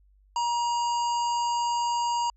harmonic tone with a mistuned harmonic, 949 Hz, A#5, 31 cents sharp, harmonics 1 / 3 / 5 / 7 / 8, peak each -24 / -38 / -39 / -42 / -42 dBFS, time 0.36-2.3 s, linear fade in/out 2 ms, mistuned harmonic 8, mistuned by -45 cents, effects added 49 Hz sine -57 dBFS peak until 2.36 s

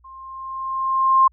sine tone with level ramp, 1059 Hz, C6, 21 cents sharp, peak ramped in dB -39 to -9 dBFS, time 0.04-1.28 s, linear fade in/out 10 ms, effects added 60 Hz sine -54 dBFS peak until 1.32 s

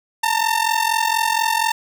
sawtooth ring-modulated tone, 903 Hz, A5, 45 cents sharp, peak -10 dBFS, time 0.23-1.72 s, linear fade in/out 5 ms, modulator 22.1 Hz, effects none

